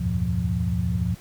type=tone cluster; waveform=sine; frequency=77 / 89.8 / 103.3 / 121 / 175.2 Hz; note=D#2 / F2 / G#2 / B2 / F3; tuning=-17 / +49 / -9 / -35 / +6 cents; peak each=-28 / -30 / -28 / -29 / -26 dBFS; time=0-1.15 s; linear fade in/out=10 ms; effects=pink hiss -49 dBFS RMS until 1.2 s